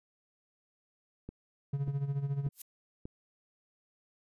click train, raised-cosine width 3 ms, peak -29 dBFS, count 4, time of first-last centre 1.29-3.055 s, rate 1.7 Hz
triangle tone with tremolo, 140 Hz, C#3, 18 cents sharp, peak -26 dBFS, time 1.73-2.49 s, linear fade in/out 5 ms, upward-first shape sine, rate 14 Hz, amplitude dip 70%
violet noise with exponential growth, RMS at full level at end -36 dBFS, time 2.52-2.62 s, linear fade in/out 5 ms, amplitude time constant 20 ms
effects resampled to 32000 Hz

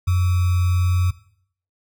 sine tone with sample-and-hold, 89.9 Hz, F#2, 49 cents flat, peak -15 dBFS, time 0.07-1.11 s, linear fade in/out 10 ms, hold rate 1225 Hz, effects noise-tail reverb RT60 0.6 s tail -17 dB re dry

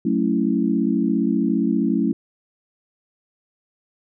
sine chord, F# minor seventh, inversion none, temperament equal, 185 / 220 / 277.2 / 329.6 Hz, F#3 / A3 / C#4 / E4, 0 / 0 / 0 / 0 cents, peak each -24 / -21 / -22 / -24 dBFS, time 0.05-2.13 s, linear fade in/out 5 ms, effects none

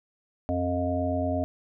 harmonic tone, 88.9 Hz, F2, 31 cents sharp, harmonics 1 / 3 / 5 / 7 / 8, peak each -30 / -29 / -39 / -29 / -34 dBFS, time 0.49-1.44 s, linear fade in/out 0 ms, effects none

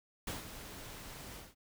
pink noise with ADSR envelope, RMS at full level -39 dBFS, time 0.27-1.55 s, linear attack 4 ms, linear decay 150 ms, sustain -9 dB, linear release 190 ms, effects none

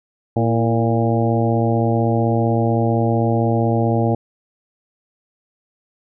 harmonic tone with a mistuned harmonic, 115.7 Hz, A#2, 13 cents flat, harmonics 1 / 2 / 3 / 4 / 5 / 6 / 7, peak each -18 / -21 / -23 / -24 / -25 / -26 / -26 dBFS, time 0.36-4.15 s, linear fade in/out 5 ms, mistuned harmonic 3, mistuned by -48 cents, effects none

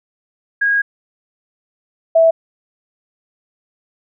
sine tone pair in turn, 1639 / 655.5 Hz, G#6 / E5, -23 / -10 cents, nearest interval octave + major third, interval 1587 cents, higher first, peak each -12 / -7 dBFS, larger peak second, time 0.61-0.82 / 2.15-2.31 s, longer first, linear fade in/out 10 ms, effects none

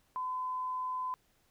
sine tone, 1016 Hz, B5, 49 cents sharp, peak -33 dBFS, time 0.16-1.14 s, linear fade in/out 0 ms, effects pink hiss -71 dBFS RMS until 1.5 s

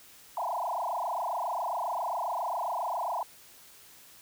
sine tone with frequency modulation, 840 Hz, G#5, 19 cents sharp, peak -29 dBFS, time 0.37-3.23 s, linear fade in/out 2 ms, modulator 27.4 Hz, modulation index 6.5, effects white hiss -54 dBFS RMS until 4.21 s

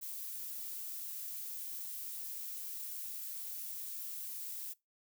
violet noise, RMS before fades -43 dBFS, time 0.01-4.74 s, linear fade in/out 20 ms, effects noise-tail reverb RT60 0.2 s tail -22 dB re dry

